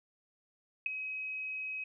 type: tone with ADSR envelope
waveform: sine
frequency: 2541 Hz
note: D#7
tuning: 36 cents sharp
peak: -25 dBFS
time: 0.86-1.84 s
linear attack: 3 ms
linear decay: 9 ms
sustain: -11 dB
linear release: 5 ms
effects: none